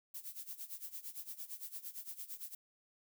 violet noise with tremolo, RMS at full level -44 dBFS, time 0.14-2.55 s, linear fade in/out 5 ms, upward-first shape sine, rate 8.8 Hz, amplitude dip 85%, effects none

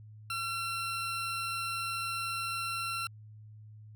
20% pulse tone, 1357 Hz, E6, 50 cents sharp, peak -28 dBFS, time 0.3-3.07 s, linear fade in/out 2 ms, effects added 107 Hz sine -48 dBFS peak until 3.95 s

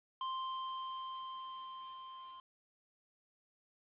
square tone with level ramp, 1046.5 Hz, C6, in tune, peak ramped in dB -37 to -50 dBFS, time 0.21-2.4 s, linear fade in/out 2 ms, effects resampled to 8000 Hz + 11-bit

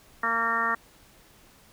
harmonic tone, 229.6 Hz, A#3, 26 cents flat, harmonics 1 / 2 / 3 / 4 / 5 / 6 / 7 / 8, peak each -39 / -39 / -37 / -34 / -28 / -29 / -37 / -28 dBFS, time 0.23-0.75 s, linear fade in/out 5 ms, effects pink hiss -56 dBFS RMS until 1.72 s

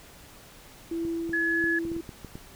sine tone with tremolo, 333 Hz, E4, 18 cents sharp, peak -27 dBFS, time 0.91-2.01 s, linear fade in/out 5 ms, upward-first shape sine, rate 1.6 Hz, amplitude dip 30%
clicks, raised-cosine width 3 ms, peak -26 dBFS, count 9, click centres 1.051 / 1.294 / 1.641 / 1.852 / 1.917 / 1.965 / 2.092 / 2.247 / 2.355 s
sine tone, 1699 Hz, G#6, 39 cents sharp, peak -24 dBFS, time 1.33-1.79 s, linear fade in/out 5 ms
effects pink hiss -50 dBFS RMS until 2.55 s

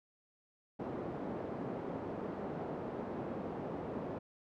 pink band-pass noise, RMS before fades -41 dBFS, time 0.79-4.19 s, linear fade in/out 10 ms, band 200 to 650 Hz, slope 12 dB/octave, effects none

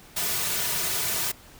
white noise with comb filter, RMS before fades -27 dBFS, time 0.16-1.32 s, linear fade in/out 10 ms, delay 3.7 ms, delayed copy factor -0.65, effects pink hiss -50 dBFS RMS until 1.59 s

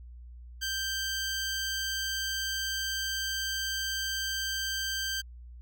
15% pulse tone, 1568 Hz, G6, in tune, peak -24 dBFS, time 0.61-5.22 s, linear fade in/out 20 ms, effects added 60 Hz sine -44 dBFS peak until 5.61 s

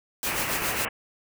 white noise with tremolo, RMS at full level -28 dBFS, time 0.23-0.85 s, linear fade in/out 0 ms, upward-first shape sine, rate 7.3 Hz, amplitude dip 60%
white low-pass noise, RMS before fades -31 dBFS, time 0.26-0.89 s, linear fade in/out 10 ms, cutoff 2900 Hz, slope 96 dB/octave
effects none

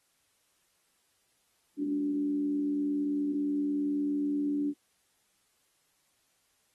sine tone with frequency modulation, 290 Hz, D4, 22 cents flat, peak -27 dBFS, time 1.77-4.74 s, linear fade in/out 50 ms, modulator 79.9 Hz, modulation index 0.36, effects white hiss -72 dBFS RMS until 6.74 s + AAC 32 kbps

